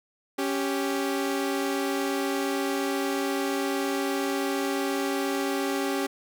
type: tone pair together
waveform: sawtooth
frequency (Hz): 277.2 / 391.5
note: C#4 / G4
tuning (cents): 0 / -2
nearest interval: tritone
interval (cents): 598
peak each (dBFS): -24 / -25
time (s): 0.38-6.07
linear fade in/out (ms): 10
effects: none